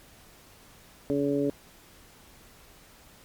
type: harmonic tone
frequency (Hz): 141.9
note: C#3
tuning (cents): +41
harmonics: 1 / 2 / 3 / 4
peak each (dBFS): -36 / -26 / -28 / -32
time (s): 1.1-1.5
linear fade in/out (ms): 0
effects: pink hiss -54 dBFS RMS until 3.24 s + MP3 96 kbps